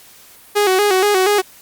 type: tone with vibrato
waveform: sawtooth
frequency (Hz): 393.2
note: G4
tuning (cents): +5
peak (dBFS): -8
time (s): 0.55-1.42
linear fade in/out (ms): 20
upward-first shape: square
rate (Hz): 4.2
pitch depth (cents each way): 86
effects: white hiss -44 dBFS RMS until 1.61 s + Opus 48 kbps